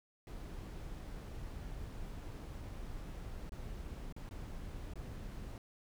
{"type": "noise with dropouts", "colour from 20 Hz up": "brown", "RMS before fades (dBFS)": -45, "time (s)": [0.27, 5.58], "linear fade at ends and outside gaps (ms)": 1, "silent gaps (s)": [[3.494, 3.52], [4.125, 4.164], [4.291, 4.31], [4.936, 4.956]], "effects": []}